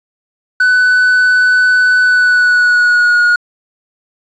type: tone with pitch glide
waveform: triangle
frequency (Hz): 1497 to 1443.5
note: F#6 to F#6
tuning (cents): +20 to -43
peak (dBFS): -5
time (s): 0.6-3.36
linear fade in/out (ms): 5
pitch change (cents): -63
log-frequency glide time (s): 2.01-3.23
effects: resampled to 16000 Hz + 7-bit